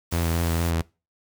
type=noise; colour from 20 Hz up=white; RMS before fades=-37 dBFS; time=0.11-0.71 s; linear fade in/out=10 ms
type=tone with vibrato; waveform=sawtooth; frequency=83.7 Hz; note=E2; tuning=27 cents sharp; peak=-18 dBFS; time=0.12-0.82 s; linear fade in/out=10 ms; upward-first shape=sine; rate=4.3 Hz; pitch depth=28 cents each way
effects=noise-tail reverb RT60 0.3 s tail -23 dB re dry